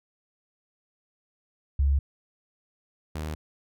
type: tone pair in turn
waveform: sine / sawtooth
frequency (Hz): 69.5 / 77.41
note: C#2 / D#2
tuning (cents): +5 / -8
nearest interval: major second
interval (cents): 187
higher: second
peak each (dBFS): -19 / -27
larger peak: first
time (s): 1.79-1.99 / 3.15-3.35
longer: neither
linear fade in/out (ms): 5
effects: none